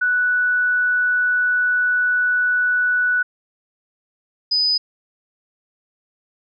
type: tone pair in turn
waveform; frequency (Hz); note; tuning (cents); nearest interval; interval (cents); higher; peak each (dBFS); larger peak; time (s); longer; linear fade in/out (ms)
sine; 1480 / 4990; F#6 / D#8; 0 / +4; octave + major sixth; 2104; second; -15; neither; 0.01-3.23 / 4.51-4.78; first; 10
effects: none